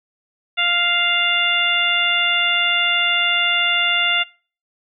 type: harmonic tone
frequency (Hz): 698.5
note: F5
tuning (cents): 0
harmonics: 1 / 2 / 3 / 4 / 5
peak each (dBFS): -28 / -23 / -21 / -19 / -22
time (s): 0.57-4.24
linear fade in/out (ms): 20
effects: noise-tail reverb RT60 0.4 s tail -23 dB re dry